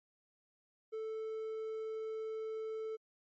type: tone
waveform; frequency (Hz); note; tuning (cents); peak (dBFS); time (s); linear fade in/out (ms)
triangle; 440; A4; 0; -36; 0.92-2.97; 20
effects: MP3 32 kbps